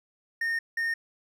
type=tone bursts at uneven times; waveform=triangle; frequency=1835 Hz; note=A#6; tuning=28 cents flat; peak=-24 dBFS; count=2; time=0.41-0.59 / 0.77-0.94 s; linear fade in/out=5 ms; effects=none